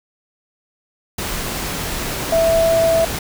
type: tone in noise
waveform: sine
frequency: 659.3 Hz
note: E5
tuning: in tune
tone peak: -12 dBFS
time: 2.32-3.05 s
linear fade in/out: 5 ms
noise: pink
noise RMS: -24 dBFS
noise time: 1.18-3.19 s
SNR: +9 dB
effects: none